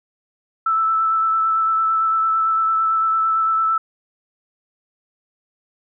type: tone with vibrato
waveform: sine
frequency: 1318.5 Hz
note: E6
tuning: in tune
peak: -15 dBFS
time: 0.66-3.78 s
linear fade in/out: 5 ms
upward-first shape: sine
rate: 8.9 Hz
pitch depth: 14 cents each way
effects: none